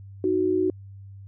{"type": "tone pair together", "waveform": "sine", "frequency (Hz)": [311.8, 370.8], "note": ["D#4", "F#4"], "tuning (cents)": [4, 4], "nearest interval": "minor third", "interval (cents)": 300, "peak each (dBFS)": [-25, -21], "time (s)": [0.24, 0.7], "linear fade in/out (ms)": 2, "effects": ["added 98 Hz sine -40 dBFS peak until 1.27 s"]}